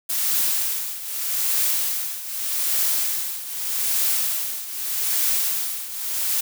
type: noise with tremolo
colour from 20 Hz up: blue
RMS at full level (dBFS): -20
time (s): 0.09-6.41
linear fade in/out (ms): 10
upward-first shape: triangle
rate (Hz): 0.82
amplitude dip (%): 80
effects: none